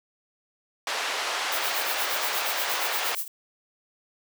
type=band-pass noise; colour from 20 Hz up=pink; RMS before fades=-29 dBFS; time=0.87-3.15 s; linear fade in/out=2 ms; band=670 to 5400 Hz; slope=12 dB/octave
type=noise with tremolo; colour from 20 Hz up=violet; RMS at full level=-29 dBFS; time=1.52-3.28 s; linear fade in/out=2 ms; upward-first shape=sine; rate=8.5 Hz; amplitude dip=80%
effects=high-pass 400 Hz 12 dB/octave